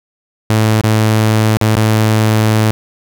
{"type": "tone with dropouts", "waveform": "sawtooth", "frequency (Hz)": 109.1, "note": "A2", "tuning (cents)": -14, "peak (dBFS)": -5, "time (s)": [0.5, 2.71], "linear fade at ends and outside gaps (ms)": 0, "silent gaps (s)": [[0.813, 0.837], [1.571, 1.613], [1.754, 1.769]], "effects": []}